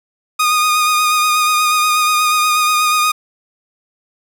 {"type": "tone with vibrato", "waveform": "sawtooth", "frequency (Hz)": 1233, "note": "D#6", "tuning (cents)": -16, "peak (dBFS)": -8, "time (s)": [0.39, 3.12], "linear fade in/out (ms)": 10, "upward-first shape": "sine", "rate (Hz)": 8.3, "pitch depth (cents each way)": 20, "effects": []}